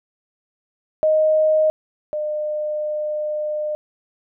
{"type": "tone pair in turn", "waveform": "sine", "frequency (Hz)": [622.3, 604.9], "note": ["D#5", "D#5"], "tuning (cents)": [0, -49], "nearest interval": "unison", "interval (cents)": 49, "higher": "first", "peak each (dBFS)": [-13, -21], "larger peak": "first", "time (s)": [[1.03, 1.7], [2.13, 3.75]], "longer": "second", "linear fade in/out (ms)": 0, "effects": []}